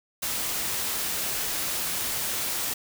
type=noise; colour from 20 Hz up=white; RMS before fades=-29 dBFS; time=0.22-2.74 s; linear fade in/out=10 ms; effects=none